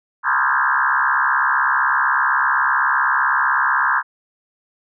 sine tone with frequency modulation, 1318.5 Hz, E6, in tune, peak -14 dBFS, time 0.23-4.03 s, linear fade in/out 50 ms, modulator 67.9 Hz, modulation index 5.6, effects none

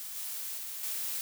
blue noise with level steps, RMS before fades -41 / -38 / -40 / -35 dBFS, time 0-1.21 s, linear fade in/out 0 ms, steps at 0.16 / 0.58 / 0.83 s, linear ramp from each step 2 ms, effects none

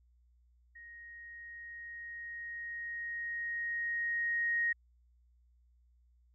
sine tone with level ramp, 1873 Hz, A#6, 8 cents sharp, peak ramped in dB -49 to -28 dBFS, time 0.75-4.73 s, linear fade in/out 10 ms, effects added 60 Hz sine -64 dBFS peak until 6.34 s

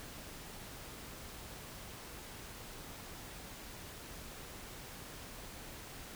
silence, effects pink hiss -49 dBFS RMS until 6.15 s

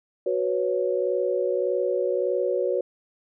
sine chord, F# suspended fourth, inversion none, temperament just, 370 / 493.3 / 555 Hz, F#4 / B4 / C#5, 0 / -2 / +2 cents, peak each -26 dBFS, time 0.26-2.81 s, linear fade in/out 5 ms, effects none

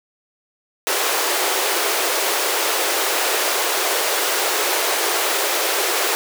pink high-pass noise, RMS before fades -20 dBFS, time 0.87-6.15 s, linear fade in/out 0 ms, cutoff 360 Hz, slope 48 dB/octave, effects none

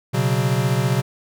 square chord, B suspended second, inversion none, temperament equal, 123.47 / 138.59 / 185 Hz, B2 / C#3 / F#3, 0 / 0 / 0 cents, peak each -21 / -22 / -26 dBFS, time 0.13-1.02 s, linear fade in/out 20 ms, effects none

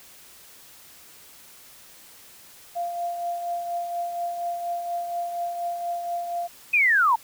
sine tone with tremolo, 694 Hz, F5, 11 cents flat, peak -24 dBFS, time 2.75-6.48 s, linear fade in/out 20 ms, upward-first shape triangle, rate 4.2 Hz, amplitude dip 50%
sine linear sweep, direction down, 2546 to 858 Hz, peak -16 dBFS, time 6.73-7.16 s, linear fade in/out 10 ms
effects white hiss -49 dBFS RMS until 7.23 s

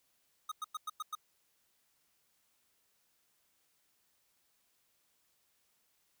square tone bursts, 1250 Hz, D#6, 8 cents sharp, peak -37 dBFS, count 6, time 0.49-1.152 s, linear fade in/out 5 ms, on 27 ms, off 100 ms, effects white hiss -75 dBFS RMS until 6.2 s

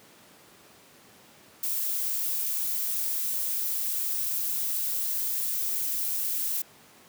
violet noise, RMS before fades -29 dBFS, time 1.63-6.62 s, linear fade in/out 5 ms, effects pink hiss -54 dBFS RMS until 7.08 s + high-pass 150 Hz 12 dB/octave

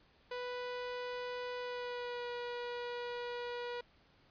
sawtooth tone with pitch glide, 493.9 to 483.7 Hz, B4 to B4, 0 to -36 cents, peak -35 dBFS, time 0.31-3.81 s, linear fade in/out 5 ms, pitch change -36 cents, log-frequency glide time 1.59-2.29 s, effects pink hiss -67 dBFS RMS until 4.3 s + resampled to 11025 Hz

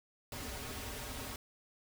pink noise with comb filter, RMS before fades -43 dBFS, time 0.32-1.36 s, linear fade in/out 2 ms, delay 5.9 ms, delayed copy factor -0.9, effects none

